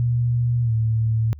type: tone with pitch glide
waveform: sine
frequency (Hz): 120 to 111.96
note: B2 to A2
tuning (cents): -49 to +31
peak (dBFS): -17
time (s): 0-1.33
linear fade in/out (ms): 0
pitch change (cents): -120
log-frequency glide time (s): 0.62-0.73
effects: added 74 Hz sine -37 dBFS peak until 1.39 s